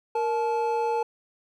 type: tone pair together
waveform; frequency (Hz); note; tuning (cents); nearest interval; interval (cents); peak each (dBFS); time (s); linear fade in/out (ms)
triangle; 466.2 / 864.9; A#4 / A5; 0 / -30; major seventh; 1070; -24; 0.15-1.03; 5
effects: none